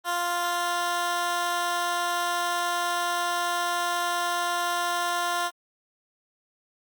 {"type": "tone with high-pass filter", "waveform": "15% pulse", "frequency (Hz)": 349.2, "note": "F4", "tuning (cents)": 0, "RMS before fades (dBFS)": -27, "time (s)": [0.04, 5.51], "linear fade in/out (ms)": 50, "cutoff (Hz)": 770, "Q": 0.93, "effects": ["Opus 24 kbps"]}